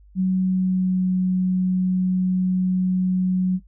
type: tone with pitch glide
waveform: sine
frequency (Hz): 186.6 to 184.46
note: F#3 to F#3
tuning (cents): +15 to -5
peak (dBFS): -17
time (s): 0.15-3.6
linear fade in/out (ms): 50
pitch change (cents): -20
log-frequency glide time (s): 0.33-1.1
effects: noise-tail reverb RT60 0.1 s tail -20 dB re dry + added 50 Hz sine -47 dBFS peak until 3.67 s